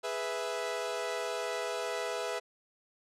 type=chord; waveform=sawtooth; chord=E major; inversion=first; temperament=equal; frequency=415.3 / 493.9 / 659.3 Hz; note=G#4 / B4 / E5; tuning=0 / 0 / 0 cents; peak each=-35 / -33 / -33 dBFS; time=0.03-2.4 s; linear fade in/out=20 ms; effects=low-pass 9000 Hz 12 dB/octave